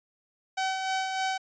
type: tone with tremolo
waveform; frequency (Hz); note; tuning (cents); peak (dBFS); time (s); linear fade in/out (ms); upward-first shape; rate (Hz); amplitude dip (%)
sawtooth; 761; F#5; +48; -22; 0.57-1.38; 10; sine; 3.3; 40
effects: resampled to 16000 Hz